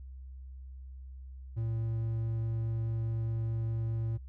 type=tone; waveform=triangle; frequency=113.1 Hz; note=A2; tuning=48 cents sharp; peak=-28 dBFS; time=1.56-4.18 s; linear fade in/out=20 ms; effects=added 65 Hz sine -43 dBFS peak until 4.28 s